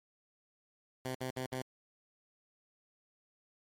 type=tone bursts; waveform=10% pulse; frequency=128.9 Hz; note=C3; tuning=26 cents flat; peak=-28 dBFS; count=4; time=1.05-1.618 s; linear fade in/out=2 ms; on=97 ms; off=60 ms; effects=MP3 64 kbps